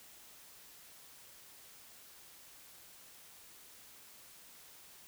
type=silence; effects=white hiss -57 dBFS RMS until 5.07 s